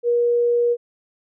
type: tone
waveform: sine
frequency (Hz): 477.5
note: A#4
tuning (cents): +42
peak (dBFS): -15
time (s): 0.03-0.77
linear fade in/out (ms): 50
effects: none